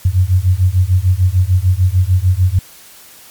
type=beating tone pair; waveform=sine; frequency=88.7 / 95.4 Hz; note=F2 / G2; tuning=+27 / -47 cents; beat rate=6.7 Hz; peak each=-12 dBFS; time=0.05-2.59 s; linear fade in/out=5 ms; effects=white hiss -40 dBFS RMS until 3.3 s + MP3 96 kbps